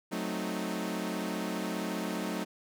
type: chord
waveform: sawtooth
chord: F# diminished seventh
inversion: none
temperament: equal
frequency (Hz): 185 / 220 / 261.6 / 311.1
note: F#3 / A3 / C4 / Eb4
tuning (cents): 0 / 0 / 0 / 0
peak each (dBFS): -33 / -33 / -37 / -34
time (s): 0.11-2.45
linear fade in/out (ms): 20
effects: none